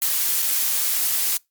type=noise with dropouts; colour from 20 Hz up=blue; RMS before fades=-21 dBFS; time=0.02-1.37 s; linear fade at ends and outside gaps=0 ms; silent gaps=0.421-0.425 s; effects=noise-tail reverb RT60 0.2 s tail -25 dB re dry + MP3 96 kbps